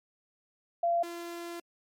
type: tone pair in turn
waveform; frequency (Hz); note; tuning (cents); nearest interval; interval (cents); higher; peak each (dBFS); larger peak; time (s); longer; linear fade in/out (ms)
sine / sawtooth; 685 / 342.5; F5 / F4; -34 / -34; octave; 1200; first; -24 / -34; first; 0.83-1.03 / 1.03-1.6; second; 5
effects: MP3 64 kbps